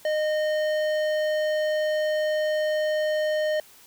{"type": "tone with tanh clipping", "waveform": "triangle", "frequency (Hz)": 614, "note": "D#5", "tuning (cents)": -23, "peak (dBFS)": -24, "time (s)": [0.05, 3.6], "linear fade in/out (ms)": 2, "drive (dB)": 18, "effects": ["white hiss -52 dBFS RMS until 3.86 s"]}